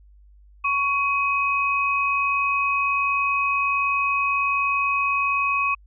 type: tone pair together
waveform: sine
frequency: 1112.3 / 2529 Hz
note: C#6 / D#7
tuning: +6 / +28 cents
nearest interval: octave + major second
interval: 1422 cents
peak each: -22 dBFS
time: 0.64-5.75 s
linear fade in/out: 10 ms
effects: added 50 Hz sine -48 dBFS peak until 5.86 s